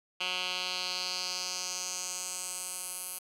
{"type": "tone with band-pass filter sweep", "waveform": "10% pulse", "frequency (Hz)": 182.5, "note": "F#3", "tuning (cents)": -24, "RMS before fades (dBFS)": -36, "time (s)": [0.2, 3.19], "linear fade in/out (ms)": 10, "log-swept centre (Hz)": [3100, 11000], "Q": 2.7, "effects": []}